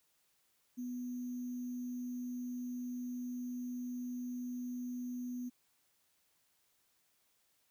sine tone with sample-and-hold, 247.2 Hz, B3, 2 cents sharp, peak -38 dBFS, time 0.77-5.5 s, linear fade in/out 20 ms, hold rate 6300 Hz, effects white hiss -75 dBFS RMS until 7.7 s

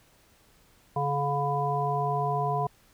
harmonic tone, 142.3 Hz, C#3, 46 cents sharp, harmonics 1 / 3 / 5 / 7, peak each -30 / -33 / -29 / -30 dBFS, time 0.96-2.67 s, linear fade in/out 5 ms, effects pink hiss -61 dBFS RMS until 2.93 s

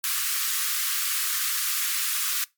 white high-pass noise, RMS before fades -26 dBFS, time 0.04-2.44 s, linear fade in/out 0 ms, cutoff 1100 Hz, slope 96 dB/octave, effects noise-tail reverb RT60 0.2 s tail -22 dB re dry + MP3 96 kbps

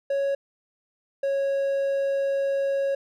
triangle tone pair in turn, 554.4 / 550.9 Hz, C#5 / C#5, 0 / -11 cents, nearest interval unison, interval 11 cents, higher first, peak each -20 / -20 dBFS, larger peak neither, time 0.1-0.35 / 1.23-2.95 s, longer second, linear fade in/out 5 ms, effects none

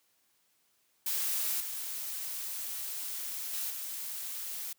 blue noise with level steps, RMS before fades -32 / -38 / -35 / -39 dBFS, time 1.06-4.73 s, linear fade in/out 5 ms, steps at 1.6 / 3.53 / 3.7 s, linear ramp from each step 5 ms, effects white hiss -72 dBFS RMS until 4.78 s + high-pass 100 Hz 12 dB/octave

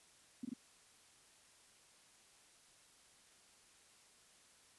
sine tone bursts, 247.2 Hz, B3, 2 cents sharp, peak -39 dBFS, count 3, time 0.43-0.537 s, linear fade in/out 5 ms, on 21 ms, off 22 ms, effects white hiss -66 dBFS RMS until 4.78 s + resampled to 24000 Hz

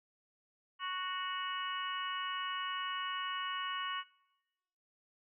harmonic tone with a mistuned harmonic, 370 Hz, F#4, in tune, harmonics 3 / 4 / 5 / 6 / 7 / 8, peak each -38 / -45 / -45 / -50 / -53 / -42 dBFS, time 0.79-4.04 s, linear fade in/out 50 ms, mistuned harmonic 8, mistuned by -19 cents, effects noise-tail reverb RT60 1.0 s tail -22 dB re dry

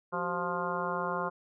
harmonic tone with a mistuned harmonic, 175.7 Hz, F3, 11 cents sharp, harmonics 1 / 2 / 3 / 4 / 5 / 6 / 7 / 8, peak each -40 / -39 / -37 / -40 / -39 / -35 / -40 / -39 dBFS, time 0.12-1.3 s, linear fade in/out 20 ms, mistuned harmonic 2, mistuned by +130 cents, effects none

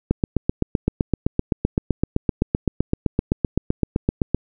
click train, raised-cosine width 3 ms, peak -4 dBFS, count 34, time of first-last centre 0.11-4.346 s, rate 7.79 Hz, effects none

